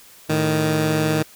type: tone pair together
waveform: 15% pulse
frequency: 110.24 / 155.56 Hz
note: A2 / D#3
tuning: +4 / 0 cents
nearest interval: tritone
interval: 596 cents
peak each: -19 / -12 dBFS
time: 0.29-1.23 s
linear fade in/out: 10 ms
effects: white hiss -47 dBFS RMS until 1.35 s